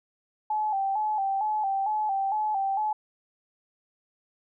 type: tone with vibrato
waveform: sine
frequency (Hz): 817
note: G#5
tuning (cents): -29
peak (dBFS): -24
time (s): 0.5-2.93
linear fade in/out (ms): 5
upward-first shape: square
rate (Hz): 2.2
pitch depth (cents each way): 79
effects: none